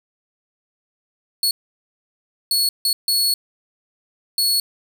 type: tone bursts at uneven times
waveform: sawtooth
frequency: 4378 Hz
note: C#8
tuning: 22 cents flat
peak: -13 dBFS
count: 5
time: 1.43-1.51 / 2.51-2.69 / 2.85-2.93 / 3.08-3.34 / 4.38-4.6 s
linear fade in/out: 2 ms
effects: none